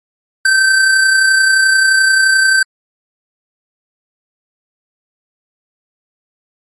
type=tone with amplitude modulation; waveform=square; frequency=1551 Hz; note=G6; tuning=19 cents flat; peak=-7 dBFS; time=0.45-2.63 s; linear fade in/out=5 ms; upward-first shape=sine; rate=31.5 Hz; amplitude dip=35%; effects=MP3 48 kbps